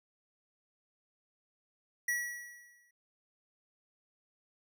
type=tone with exponential decay; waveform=square; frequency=1931 Hz; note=B6; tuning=39 cents flat; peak=-29 dBFS; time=2.08-2.91 s; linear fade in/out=5 ms; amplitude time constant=180 ms; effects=none